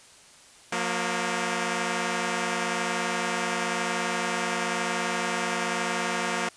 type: tone pair together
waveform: 5% pulse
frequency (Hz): 180 / 233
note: F#3 / A#3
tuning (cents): -47 / -1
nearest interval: major third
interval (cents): 446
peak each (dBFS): -18 / -17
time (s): 0.72-6.49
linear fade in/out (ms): 5
effects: white hiss -52 dBFS RMS until 6.56 s + resampled to 22050 Hz